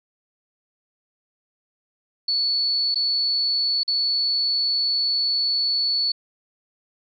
sine tone with dropouts, 4435 Hz, C#8, in tune, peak -19 dBFS, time 2.28-6.12 s, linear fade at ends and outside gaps 5 ms, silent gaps 2.945-2.956 / 3.834-3.878 s, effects none

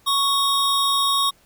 square tone pair together, 1108.7 / 3729 Hz, C#6 / A#7, 0 / 0 cents, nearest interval octave + major sixth, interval 2100 cents, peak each -21 dBFS, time 0.06-1.31 s, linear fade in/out 20 ms, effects pink hiss -57 dBFS RMS until 1.45 s

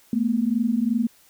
sine tone pair together, 220 / 242.8 Hz, A3 / B3, 0 / -29 cents, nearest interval major second, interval 171 cents, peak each -22 dBFS, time 0.13-1.07 s, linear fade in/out 2 ms, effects white hiss -56 dBFS RMS until 1.29 s

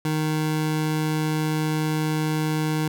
25% pulse tone, 155.1 Hz, D#3, 5 cents flat, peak -18 dBFS, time 0.05-2.88 s, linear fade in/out 2 ms, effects none

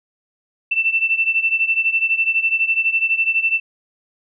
sine beating tone pair, 2669 / 2681 Hz, E7 / E7, +21 / +29 cents, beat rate 12 Hz, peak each -17 / -20 dBFS, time 0.71-3.6 s, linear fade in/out 10 ms, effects none

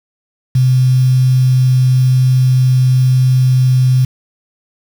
sine tone with quantisation, 128.5 Hz, C3, 31 cents flat, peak -7 dBFS, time 0.55-4.05 s, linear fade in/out 5 ms, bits 5, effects none

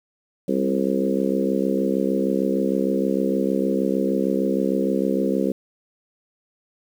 harmonic tone with a mistuned harmonic, 66.5 Hz, C2, 29 cents sharp, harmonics 3 / 4 / 5 / 6 / 7 / 8, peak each -24 / -25 / -26 / -27 / -27 / -28 dBFS, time 0.48-5.52 s, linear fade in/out 5 ms, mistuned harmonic 3, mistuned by -23 cents, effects 8-bit

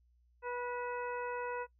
harmonic tone with a mistuned harmonic, 488.6 Hz, B4, 19 cents flat, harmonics 1 / 2 / 3 / 4 / 5, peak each -39 / -41 / -45 / -51 / -51 dBFS, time 0.42-1.67 s, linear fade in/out 50 ms, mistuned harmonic 5, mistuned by +77 cents, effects noise-tail reverb RT60 0.1 s tail -21 dB re dry + added 60 Hz sine -66 dBFS peak until 1.79 s

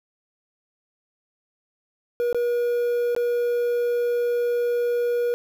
triangle tone with dropouts, 480 Hz, B4, 49 cents flat, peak -18 dBFS, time 2.2-5.34 s, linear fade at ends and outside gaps 0 ms, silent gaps 2.328-2.346 / 3.15-3.164 s, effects 8-bit

